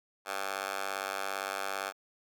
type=tone with high-pass filter; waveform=10% pulse; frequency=97.6 Hz; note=G2; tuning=7 cents flat; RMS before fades=-36 dBFS; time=0.25-1.93 s; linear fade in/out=50 ms; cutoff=910 Hz; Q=2.5; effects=none